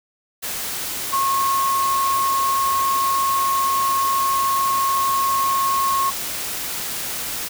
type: tone in noise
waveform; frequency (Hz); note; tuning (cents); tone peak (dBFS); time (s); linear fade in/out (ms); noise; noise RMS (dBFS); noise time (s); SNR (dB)
sine; 1088; C#6; -33; -17; 1.12-6.11; 20; white; -27; 0.42-7.49; +7
effects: none